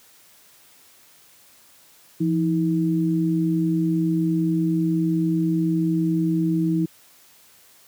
sine tone pair together, 169.4 / 320 Hz, E3 / D#4, +48 / +49 cents, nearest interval major seventh, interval 1101 cents, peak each -21 dBFS, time 2.2-6.86 s, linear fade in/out 10 ms, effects white hiss -53 dBFS RMS until 7.87 s + high-pass 80 Hz 12 dB/octave

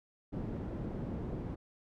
white low-pass noise, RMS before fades -39 dBFS, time 0.32-1.56 s, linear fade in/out 20 ms, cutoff 270 Hz, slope 12 dB/octave, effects none

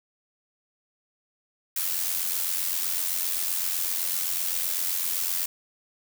blue noise with amplitude modulation, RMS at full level -25 dBFS, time 1.76-5.46 s, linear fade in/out 5 ms, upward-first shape sine, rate 87.8 Hz, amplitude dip 60%, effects none

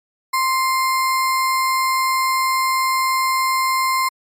sine tone with sample-and-hold, 1046.5 Hz, C6, in tune, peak -15 dBFS, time 0.33-4.09 s, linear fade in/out 10 ms, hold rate 3150 Hz, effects MP3 64 kbps

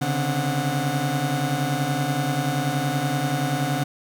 30% pulse tone cluster, 136.1 / 146.6 / 258.3 / 733 Hz, C#3 / D3 / C4 / F#5, -31 / -3 / -22 / -16 cents, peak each -24 / -23 / -28 / -28 dBFS, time 0.01-3.84 s, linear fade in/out 10 ms, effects none

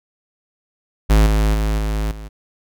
square tone with level steps, 53 Hz, G#1, 36 cents sharp, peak -10 / -14 / -17 / -19 / -31 dBFS, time 1.09-2.29 s, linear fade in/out 20 ms, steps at 1.26 / 1.54 / 1.78 / 2.11 s, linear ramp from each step 5 ms, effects none

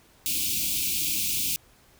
white band-stop noise, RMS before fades -27 dBFS, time 0.26-1.56 s, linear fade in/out 0 ms, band 350 to 2300 Hz, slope 96 dB/octave, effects pink hiss -58 dBFS RMS until 1.99 s

